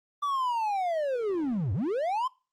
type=linear two-way sweep; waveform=triangle; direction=down then up; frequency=1174.7 to 84.7 to 1063 Hz; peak=-24 dBFS; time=0.22-2.28 s; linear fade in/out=10 ms; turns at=1.73 s; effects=noise-tail reverb RT60 0.3 s tail -21 dB re dry + Opus 32 kbps